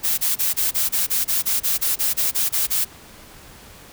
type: noise bursts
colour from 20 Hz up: blue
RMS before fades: -20 dBFS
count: 16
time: 0.03-2.85 s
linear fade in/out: 20 ms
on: 150 ms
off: 28 ms
effects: pink hiss -44 dBFS RMS until 3.92 s